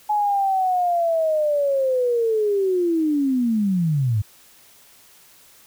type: linear sweep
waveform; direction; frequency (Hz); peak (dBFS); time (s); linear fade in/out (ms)
sine; down; 848 to 98.7; -17; 0.09-4.22; 10
effects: white hiss -51 dBFS RMS until 5.66 s